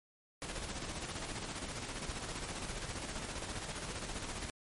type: noise with tremolo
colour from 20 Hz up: pink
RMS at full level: -40 dBFS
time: 0.42-4.5 s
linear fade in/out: 0 ms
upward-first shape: square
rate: 15 Hz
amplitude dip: 40%
effects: MP3 48 kbps